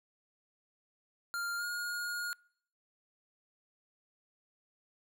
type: tone with pitch glide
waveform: square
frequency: 1396.9 to 1431.2 Hz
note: F6 to F6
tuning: 0 to +42 cents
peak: -35 dBFS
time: 1.34-2.33 s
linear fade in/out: 0 ms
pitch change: +42 cents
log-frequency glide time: 1.57-1.64 s
effects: noise-tail reverb RT60 0.6 s tail -25 dB re dry